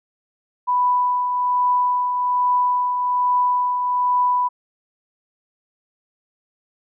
sine tone with tremolo, 990 Hz, B5, 4 cents sharp, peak -14 dBFS, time 0.67-4.49 s, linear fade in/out 20 ms, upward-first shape triangle, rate 1.2 Hz, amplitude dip 45%, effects none

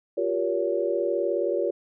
sine chord, G half-diminished seventh, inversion third, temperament just, 352.8 / 392 / 470.4 / 564.5 Hz, F4 / G4 / Bb4 / Db5, +18 / 0 / +16 / +31 cents, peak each -28 / -29 / -29 / -27 dBFS, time 0.17-1.71 s, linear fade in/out 10 ms, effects none

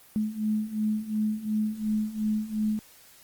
sine beating tone pair, 212.8 / 215.6 Hz, G#3 / A3, +42 / -35 cents, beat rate 2.8 Hz, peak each -30 / -27 dBFS, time 0.16-2.79 s, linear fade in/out 0 ms, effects white hiss -54 dBFS RMS until 3.23 s + Opus 24 kbps

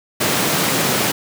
pink high-pass noise, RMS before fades -18 dBFS, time 0.2-1.12 s, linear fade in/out 10 ms, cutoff 130 Hz, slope 24 dB/octave, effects none

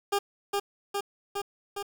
20% pulse tone with echo, 403 Hz, G4, 48 cents sharp, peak -19 dBFS, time 0.12-0.19 s, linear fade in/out 10 ms, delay 410 ms, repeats 4, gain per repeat -2 dB, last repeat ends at 1.83 s, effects 8-bit

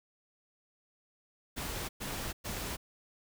pink noise bursts, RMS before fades -38 dBFS, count 3, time 1.56-2.77 s, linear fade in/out 20 ms, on 330 ms, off 110 ms, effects none

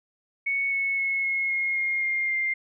sine tone with pitch steps, 2217 / 2200 / 2184 / 2168 / 2151 / 2135 / 2119 / 2103 Hz, C#7 / C#7 / C#7 / C#7 / C7 / C7 / C7 / C7, 0 / -14 / -26 / -39 / +47 / +34 / +21 / +8 cents, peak -23 dBFS, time 0.46-2.54 s, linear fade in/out 10 ms, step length 260 ms, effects none

